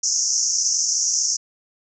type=band-pass noise; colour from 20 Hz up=pink; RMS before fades=-21 dBFS; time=0.03-1.37 s; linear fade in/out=10 ms; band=5400 to 6800 Hz; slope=96 dB/octave; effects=none